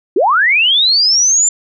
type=linear sweep; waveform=sine; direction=up; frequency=311.1 to 7260 Hz; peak=-8 dBFS; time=0.16-1.49 s; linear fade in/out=5 ms; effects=none